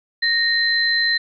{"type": "tone pair together", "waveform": "sine", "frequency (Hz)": [1853, 4077], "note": ["A#6", "C8"], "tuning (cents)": [-11, -46], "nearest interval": "octave + major second", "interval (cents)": 1365, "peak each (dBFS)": [-18, -19], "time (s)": [0.22, 1.18], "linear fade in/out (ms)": 10, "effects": []}